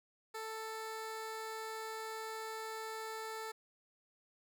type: tone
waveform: 15% pulse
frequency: 441.6 Hz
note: A4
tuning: 6 cents sharp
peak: -35 dBFS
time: 0.34-3.52 s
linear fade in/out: 10 ms
effects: none